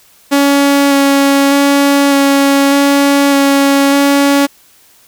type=tone with vibrato; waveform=sawtooth; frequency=279.6 Hz; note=C#4; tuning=15 cents sharp; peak=-3 dBFS; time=0.31-4.47 s; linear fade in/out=20 ms; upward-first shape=square; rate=0.83 Hz; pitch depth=10 cents each way; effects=white hiss -46 dBFS RMS until 5.07 s